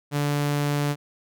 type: tone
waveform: sawtooth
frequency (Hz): 145.2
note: D3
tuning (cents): -19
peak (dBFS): -18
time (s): 0.11-0.96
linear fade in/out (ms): 50
effects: none